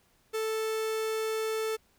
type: tone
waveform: 45% pulse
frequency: 440 Hz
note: A4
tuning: in tune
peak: -29 dBFS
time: 0.33-1.77 s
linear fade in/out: 20 ms
effects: pink hiss -67 dBFS RMS until 1.98 s